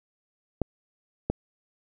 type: clicks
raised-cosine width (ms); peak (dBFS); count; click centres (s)
2; -11; 2; 0.617 / 1.3
effects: none